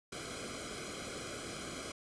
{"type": "noise with comb filter", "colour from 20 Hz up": "pink", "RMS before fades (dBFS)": -43, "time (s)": [0.12, 1.92], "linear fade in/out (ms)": 5, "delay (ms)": 1.1, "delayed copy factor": -0.85, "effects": ["resampled to 22050 Hz"]}